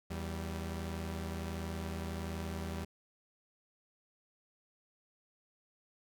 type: tone pair together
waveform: sawtooth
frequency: 81.41 / 194.3 Hz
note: E2 / G3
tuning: -21 / -15 cents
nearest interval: octave + minor third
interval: 1506 cents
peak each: -35 / -38 dBFS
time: 0.1-2.85 s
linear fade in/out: 10 ms
effects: none